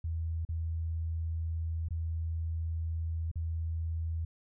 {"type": "tone with dropouts", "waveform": "sine", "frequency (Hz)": 81.7, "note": "E2", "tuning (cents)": -15, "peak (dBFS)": -31, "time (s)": [0.04, 4.25], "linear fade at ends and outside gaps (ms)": 5, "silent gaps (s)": [[0.451, 0.489], [1.886, 1.906], [3.315, 3.356]], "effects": []}